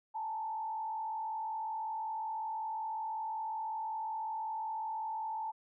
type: tone with frequency modulation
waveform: sine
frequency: 880 Hz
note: A5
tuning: in tune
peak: -35 dBFS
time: 0.14-5.52 s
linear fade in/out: 20 ms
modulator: 45.4 Hz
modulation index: 0.65
effects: none